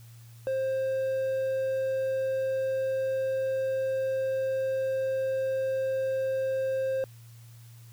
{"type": "tone", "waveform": "triangle", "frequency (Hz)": 529, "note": "C5", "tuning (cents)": 19, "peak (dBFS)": -24, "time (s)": [0.47, 7.04], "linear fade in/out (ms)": 0, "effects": ["added 116 Hz sine -47 dBFS peak until 7.92 s", "white hiss -59 dBFS RMS until 7.92 s"]}